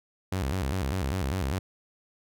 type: tone with vibrato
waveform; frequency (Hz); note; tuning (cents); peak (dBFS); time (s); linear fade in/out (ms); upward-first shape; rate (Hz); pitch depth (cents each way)
sawtooth; 79.6; D#2; +40; -23; 0.32-1.59; 5; square; 5; 290
effects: none